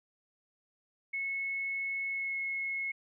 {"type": "tone with pitch glide", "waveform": "sine", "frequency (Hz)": [2193, 2177], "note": ["C#7", "C#7"], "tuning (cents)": [-19, -32], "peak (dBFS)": -32, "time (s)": [1.13, 2.92], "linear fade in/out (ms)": 10, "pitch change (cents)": -13, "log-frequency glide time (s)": [2.08, 2.37], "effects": []}